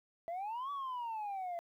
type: exponential two-way sweep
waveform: sine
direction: up then down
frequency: 657 to 1152 to 675 Hz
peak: -35 dBFS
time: 0.28-1.59 s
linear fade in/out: 0 ms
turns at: 0.71 s
effects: tanh soft clip ceiling -36 dBFS + 12-bit